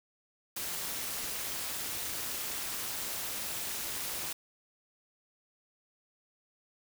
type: noise with amplitude modulation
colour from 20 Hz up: white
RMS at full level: -34 dBFS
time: 0.56-4.33 s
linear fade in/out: 5 ms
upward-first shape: sine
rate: 218 Hz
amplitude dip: 65%
effects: none